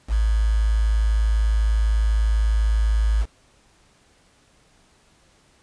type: tone with quantisation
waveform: sine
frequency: 54 Hz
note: A1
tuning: 32 cents flat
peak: -16 dBFS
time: 0.08-3.26 s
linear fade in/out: 50 ms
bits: 6
effects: pink hiss -58 dBFS RMS until 5.62 s + resampled to 22050 Hz